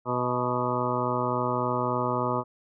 harmonic tone with a mistuned harmonic, 123.47 Hz, B2, in tune, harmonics 1 / 2 / 3 / 4 / 5 / 7 / 8 / 9 / 10, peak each -33 / -33 / -33 / -33 / -33 / -33 / -33 / -33 / -33 dBFS, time 0.05-2.44 s, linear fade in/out 50 ms, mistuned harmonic 5, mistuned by +22 cents, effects none

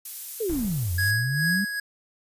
violet noise, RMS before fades -33 dBFS, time 0.05-1.11 s, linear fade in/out 5 ms
sine exponential two-way sweep, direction down then up, 477 to 84.7 to 208 Hz, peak -24 dBFS, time 0.4-1.65 s, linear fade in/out 10 ms, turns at 0.93 s
brown noise with exponential decay, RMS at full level -33 dBFS, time 0.49-1.78 s, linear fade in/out 2 ms, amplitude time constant 280 ms
square tone with tremolo, 1661.2 Hz, G#6, in tune, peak -22 dBFS, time 0.98-1.8 s, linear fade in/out 5 ms, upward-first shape sine, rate 2.4 Hz, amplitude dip 60%
effects resampled to 32000 Hz

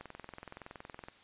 click train, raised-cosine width 0.5 ms, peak -30 dBFS, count 24, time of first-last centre 0.01-1.085 s, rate 21.4 Hz, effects white hiss -60 dBFS RMS until 1.23 s + resampled to 8000 Hz

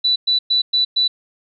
sine tone bursts, 3967 Hz, B7, 7 cents sharp, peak -13 dBFS, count 5, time 0.04-1.08 s, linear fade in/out 10 ms, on 120 ms, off 110 ms, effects none

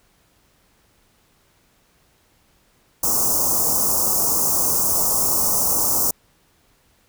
white band-stop noise, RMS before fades -19 dBFS, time 3.03-6.11 s, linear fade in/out 5 ms, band 1200 to 5500 Hz, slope 48 dB/octave, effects pink hiss -60 dBFS RMS until 7.08 s

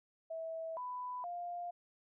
sine tone with pitch steps, 651 / 995 / 701 Hz, E5 / B5 / F5, -22 / +13 / +6 cents, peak -39 dBFS, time 0.3-1.71 s, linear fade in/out 10 ms, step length 470 ms, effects none

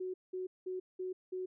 sine tone bursts, 370 Hz, F#4, in tune, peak -36 dBFS, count 5, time 0-1.46 s, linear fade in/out 10 ms, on 140 ms, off 190 ms, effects none

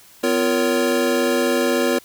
square tone cluster, 252.6 / 346.7 / 465.4 / 559 Hz, B3 / F4 / A#4 / C#5, +39 / -13 / -3 / +14 cents, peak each -23 dBFS, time 0.23-1.99 s, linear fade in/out 10 ms, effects white hiss -48 dBFS RMS until 2.04 s

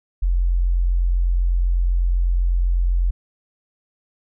sine tone, 44 Hz, F1, 14 cents sharp, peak -15 dBFS, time 0.22-3.11 s, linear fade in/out 10 ms, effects none

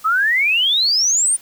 sine exponential sweep, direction up, 1244.5 to 9397 Hz, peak -13 dBFS, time 0.04-1.37 s, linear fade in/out 20 ms, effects white hiss -45 dBFS RMS until 1.41 s

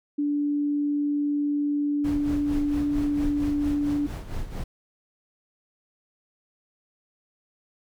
sine tone, 290.9 Hz, D4, 16 cents flat, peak -22 dBFS, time 0.18-4.07 s, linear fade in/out 10 ms
brown noise with tremolo, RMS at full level -30 dBFS, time 2.04-4.64 s, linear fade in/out 5 ms, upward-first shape sine, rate 4.4 Hz, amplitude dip 65%
effects none

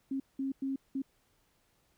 sine tone bursts at uneven times, 270.1 Hz, C#4, 45 cents flat, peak -31 dBFS, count 4, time 0.11-0.2 / 0.39-0.52 / 0.62-0.76 / 0.95-1.02 s, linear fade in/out 5 ms, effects pink hiss -72 dBFS RMS until 1.97 s

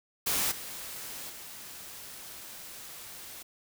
white noise with level steps, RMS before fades -29 / -41 / -45 dBFS, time 0.26-3.43 s, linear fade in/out 10 ms, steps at 0.51 / 1.29 s, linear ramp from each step 10 ms, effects none

